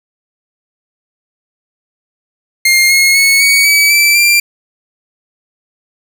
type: tone with pitch steps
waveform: sawtooth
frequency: 2122 / 2162 / 2202 / 2243 / 2285 / 2327 / 2371 Hz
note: C7 / C#7 / C#7 / C#7 / D7 / D7 / D7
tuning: +24 / -44 / -12 / +20 / -48 / -17 / +16 cents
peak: -3 dBFS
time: 2.65-4.4 s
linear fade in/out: 5 ms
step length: 250 ms
effects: none